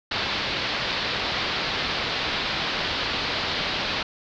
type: low-pass noise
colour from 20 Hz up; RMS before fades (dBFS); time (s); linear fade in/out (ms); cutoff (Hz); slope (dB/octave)
white; -27; 0.11-4.03; 5; 4600; 48
effects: none